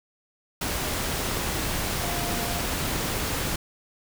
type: tone in noise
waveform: sine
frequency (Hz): 698.5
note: F5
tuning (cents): 0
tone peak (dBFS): -34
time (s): 2.03-2.6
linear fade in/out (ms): 5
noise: pink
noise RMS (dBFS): -28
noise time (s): 0.61-3.56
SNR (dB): -9
effects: none